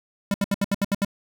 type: tone bursts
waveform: square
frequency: 200 Hz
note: G3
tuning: 35 cents sharp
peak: -20 dBFS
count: 8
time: 0.31-1.048 s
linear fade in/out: 2 ms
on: 31 ms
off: 70 ms
effects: none